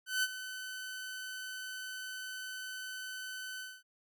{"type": "tone with ADSR envelope", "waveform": "sawtooth", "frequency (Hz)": 1515, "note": "F#6", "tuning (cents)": 40, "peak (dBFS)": -24, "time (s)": [0.06, 3.83], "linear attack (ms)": 170, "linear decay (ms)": 41, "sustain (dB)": -13, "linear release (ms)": 230, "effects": []}